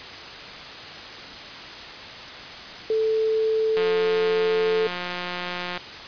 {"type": "tone", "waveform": "sine", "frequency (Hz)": 440, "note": "A4", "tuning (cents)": 0, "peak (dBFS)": -19, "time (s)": [2.9, 4.87], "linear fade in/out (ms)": 2}
{"type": "click train", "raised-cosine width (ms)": 0.3, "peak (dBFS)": -14, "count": 358, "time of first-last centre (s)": [3.77, 5.776], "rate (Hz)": 178}
{"effects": ["white hiss -37 dBFS RMS until 6.07 s", "resampled to 11025 Hz"]}